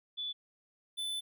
sine / square tone pair in turn, 3466 / 3506 Hz, A7 / A7, -27 / -7 cents, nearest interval unison, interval 20 cents, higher second, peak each -35 / -35 dBFS, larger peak neither, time 0.17-0.33 / 0.97-1.21 s, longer second, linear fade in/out 20 ms, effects none

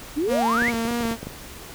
sine exponential sweep, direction up, 274.8 to 2349 Hz, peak -20 dBFS, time 0.16-0.71 s, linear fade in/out 20 ms
sawtooth tone with vibrato, 233.1 Hz, A#3, in tune, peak -19 dBFS, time 0.27-1.17 s, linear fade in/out 50 ms, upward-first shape square, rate 3.3 Hz, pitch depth 31 cents each way
clicks, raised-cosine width 2 ms, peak -19 dBFS, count 10, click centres 0.622 / 0.683 / 0.742 / 0.853 / 0.911 / 1.009 / 1.054 / 1.112 / 1.23 / 1.27 s
effects pink hiss -40 dBFS RMS until 1.74 s

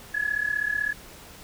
sine tone with amplitude modulation, 1695 Hz, G#6, 35 cents sharp, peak -20 dBFS, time 0.14-0.93 s, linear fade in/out 10 ms, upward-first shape sine, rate 35.9 Hz, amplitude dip 85%, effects pink hiss -46 dBFS RMS until 1.43 s

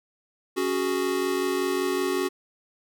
square chord, C# suspended fourth, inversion none, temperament equal, 277.2 / 370 / 415.3 Hz, C#4 / F#4 / G#4, 0 / 0 / 0 cents, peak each -31 / -26 / -32 dBFS, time 0.56-2.29 s, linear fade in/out 20 ms, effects none

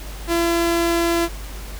sawtooth tone, 338.5 Hz, E4, 46 cents sharp, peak -13 dBFS, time 0.27-1.29 s, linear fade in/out 50 ms, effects added 50 Hz sine -31 dBFS peak until 1.79 s + pink hiss -38 dBFS RMS until 1.79 s

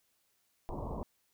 pink low-pass noise, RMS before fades -39 dBFS, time 0.69-1.03 s, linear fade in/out 0 ms, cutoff 1100 Hz, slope 96 dB/octave, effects white hiss -75 dBFS RMS until 1.33 s

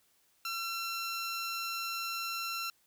15% pulse tone, 1355 Hz, E6, 47 cents sharp, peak -28 dBFS, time 0.45-2.7 s, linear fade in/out 2 ms, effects white hiss -70 dBFS RMS until 2.86 s

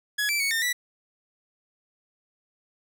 sawtooth tone with pitch steps, 1682 / 2331 / 2222 / 1817 / 1958 Hz, G#6 / D7 / C#7 / A#6 / B6, +22 / -14 / +4 / -45 / -15 cents, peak -20 dBFS, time 0.18-0.73 s, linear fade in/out 10 ms, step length 110 ms, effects none

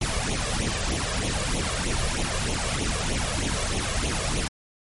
pink noise with flanger, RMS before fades -26 dBFS, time 0.01-4.48 s, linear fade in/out 5 ms, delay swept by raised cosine 0.3 to 1.8 ms, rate 3.2 Hz, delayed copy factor +0.7, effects MP3 48 kbps

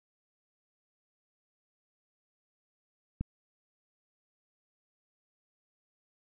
click, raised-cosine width 5 ms, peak -20 dBFS, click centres 3.21 s, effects none

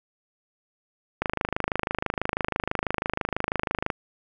click train, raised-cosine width 0.5 ms, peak -9 dBFS, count 71, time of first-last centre 1.22-3.902 s, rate 26.1 Hz, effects none

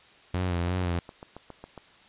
sawtooth tone with vibrato, 88.8 Hz, F2, 29 cents sharp, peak -22 dBFS, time 0.34-0.99 s, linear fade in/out 0 ms, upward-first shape sine, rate 2.9 Hz, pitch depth 59 cents each way
click train, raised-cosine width 1 ms, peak -27 dBFS, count 9, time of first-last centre 0.68-1.777 s, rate 7.29 Hz
effects white hiss -55 dBFS RMS until 2.08 s + resampled to 8000 Hz

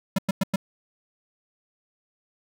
square tone bursts, 193.4 Hz, G3, 23 cents flat, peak -20 dBFS, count 4, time 0.16-0.56 s, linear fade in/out 5 ms, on 25 ms, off 100 ms, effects none

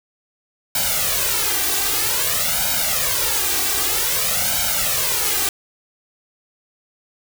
white noise with flanger, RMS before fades -20 dBFS, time 0.75-5.49 s, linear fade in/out 2 ms, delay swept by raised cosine 1.3 to 2.6 ms, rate 0.52 Hz, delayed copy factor +1, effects none

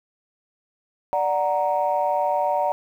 sine chord, D augmented, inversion none, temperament equal, 587.3 / 740 / 932.3 Hz, D5 / F#5 / A#5, 0 / 0 / 0 cents, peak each -23 dBFS, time 1.13-2.72 s, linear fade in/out 0 ms, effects tanh soft clip ceiling -11 dBFS + 9-bit

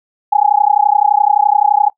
sine tone with amplitude modulation, 828 Hz, G#5, 5 cents flat, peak -4 dBFS, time 0.32-1.9 s, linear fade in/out 10 ms, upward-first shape sine, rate 31.7 Hz, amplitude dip 100%, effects noise-tail reverb RT60 0.1 s tail -20 dB re dry

